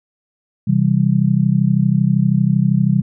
sine chord, C major, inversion none, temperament just, 130.81 / 163.52 / 196.22 Hz, C3 / E3 / G3, 0 / -14 / +2 cents, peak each -16 dBFS, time 0.67-3.02 s, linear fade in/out 10 ms, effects none

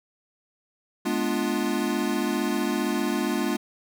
square chord, G# diminished seventh, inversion none, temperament equal with one note detuned, 211.8 / 246.9 / 293.7 / 349.2 Hz, G#3 / B3 / D4 / F4, +34 / 0 / 0 / 0 cents, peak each -30 dBFS, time 1.05-3.57 s, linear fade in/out 10 ms, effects none

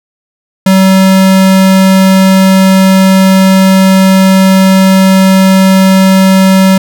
square tone, 190.4 Hz, F#3, 50 cents sharp, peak -3 dBFS, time 0.66-6.78 s, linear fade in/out 5 ms, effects none

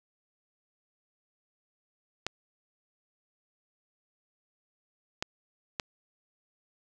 clicks, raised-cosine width 0.2 ms, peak -13 dBFS, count 3, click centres 2.266 / 5.225 / 5.798 s, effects none

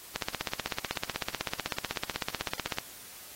click train, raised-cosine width 0.2 ms, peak -12 dBFS, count 43, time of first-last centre 0.16-2.785 s, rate 16 Hz, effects white hiss -48 dBFS RMS until 3.35 s + AAC 48 kbps

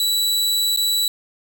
sawtooth tone with dropouts, 3940 Hz, B7, 5 cents flat, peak -14 dBFS, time 0-1.08 s, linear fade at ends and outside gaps 2 ms, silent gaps 0.763-0.772 s, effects none

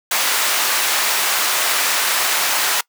pink high-pass noise, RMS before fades -18 dBFS, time 0.11-2.81 s, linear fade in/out 5 ms, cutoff 970 Hz, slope 12 dB/octave, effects noise-tail reverb RT60 0.1 s tail -23 dB re dry

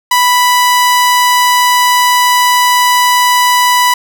sawtooth tone, 987.8 Hz, B5, in tune, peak -3 dBFS, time 0.11-3.94 s, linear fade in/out 5 ms, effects none

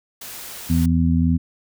white noise, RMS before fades -35 dBFS, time 0.21-0.86 s, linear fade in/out 5 ms
harmonic tone, 83 Hz, E2, 12 cents sharp, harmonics 1 / 2 / 3, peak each -19 / -19 / -19 dBFS, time 0.69-1.38 s, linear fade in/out 20 ms
effects none

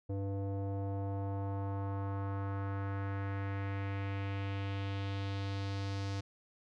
square tone with low-pass filter sweep, 98.6 Hz, G2, 11 cents sharp, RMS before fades -37 dBFS, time 0.09-6.21 s, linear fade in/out 10 ms, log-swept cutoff 500 to 5400 Hz, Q 1.9, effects none

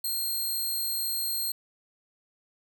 5% pulse tone, 4214 Hz, C8, 12 cents sharp, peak -21 dBFS, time 0.04-1.52 s, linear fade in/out 5 ms, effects none

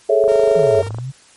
sine chord, A major seventh, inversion third, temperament equal with one note detuned, 416.7 / 440 / 554.4 / 659.3 Hz, G#4 / A4 / C#5 / E5, +6 / 0 / 0 / 0 cents, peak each -16 dBFS, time 0.09-0.82 s, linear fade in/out 10 ms
click train, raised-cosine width 1 ms, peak -17 dBFS, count 20, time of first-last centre 0.24-0.985 s, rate 25.5 Hz
sawtooth tone, 460.7 Hz, A#4, 20 cents flat, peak -24 dBFS, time 0.28-0.89 s, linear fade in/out 10 ms
sine exponential two-way sweep, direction down then up, 183.5 to 92.5 to 140.1 Hz, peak -23 dBFS, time 0.55-1.12 s, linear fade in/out 20 ms, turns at 0.8 s
effects white hiss -48 dBFS RMS until 1.36 s + MP3 48 kbps

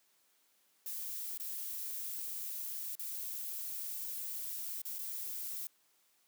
violet noise with dropouts, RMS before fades -41 dBFS, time 0.86-5.67 s, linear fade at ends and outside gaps 2 ms, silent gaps 1.377-1.398 / 2.953-2.994 / 4.818-4.852 / 4.985-4.989 s, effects white hiss -72 dBFS RMS until 6.27 s + high-pass 200 Hz 12 dB/octave

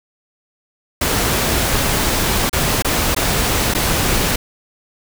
pink noise with dropouts, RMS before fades -17 dBFS, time 1.01-4.36 s, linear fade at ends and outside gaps 5 ms, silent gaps 2.496-2.529 / 2.823-2.846 / 3.148-3.163 / 3.739-3.748 s, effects none

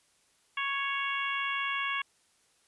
harmonic tone, 554.4 Hz, C#5, in tune, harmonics 2 / 3 / 4 / 5 / 6, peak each -34 / -36 / -35 / -36 / -41 dBFS, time 0.57-2.02 s, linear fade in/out 5 ms, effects white hiss -68 dBFS RMS until 2.67 s + resampled to 24000 Hz

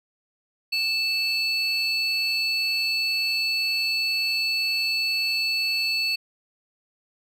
triangle tone pair together, 2637 / 4435 Hz, E7 / C#8, 0 / 0 cents, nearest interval major sixth, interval 900 cents, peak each -23 dBFS, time 0.72-6.16 s, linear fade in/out 10 ms, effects tanh soft clip ceiling -13 dBFS

